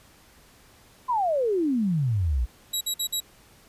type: exponential sweep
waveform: sine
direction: down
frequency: 1046.5 to 55 Hz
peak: -21 dBFS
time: 1.08-2.46 s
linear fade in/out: 20 ms
type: tone bursts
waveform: 20% pulse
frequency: 3871 Hz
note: B7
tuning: 35 cents flat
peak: -19 dBFS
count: 4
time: 2.73-3.204 s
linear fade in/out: 10 ms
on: 81 ms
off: 50 ms
effects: pink hiss -55 dBFS RMS until 3.68 s + resampled to 32000 Hz